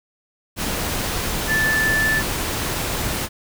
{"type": "tone in noise", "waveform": "sine", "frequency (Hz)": 1753, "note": "A6", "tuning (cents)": -7, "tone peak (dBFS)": -17, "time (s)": [1.47, 2.23], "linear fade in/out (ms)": 50, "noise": "pink", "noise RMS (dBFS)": -24, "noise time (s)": [0.56, 3.29], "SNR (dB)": 4, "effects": []}